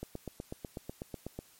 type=click train; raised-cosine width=2 ms; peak=-25 dBFS; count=12; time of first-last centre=0.03-1.39 s; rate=8.09 Hz; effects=white hiss -61 dBFS RMS until 1.59 s + MP3 64 kbps